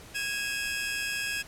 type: tone cluster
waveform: sawtooth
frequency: 1649 / 2533 / 2663 Hz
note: G#6 / D#7 / E7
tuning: -13 / +30 / +17 cents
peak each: -29 / -31 / -34 dBFS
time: 0.14-1.43 s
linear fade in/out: 20 ms
effects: pink hiss -49 dBFS RMS until 1.47 s + low-pass 12000 Hz 12 dB/octave